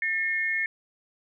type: tone pair together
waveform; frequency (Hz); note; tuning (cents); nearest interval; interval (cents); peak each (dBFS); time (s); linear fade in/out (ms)
sine; 1798.8 / 2159; A6 / C#7; +38 / -46; minor third; 316; -27; 0.02-0.66; 2
effects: none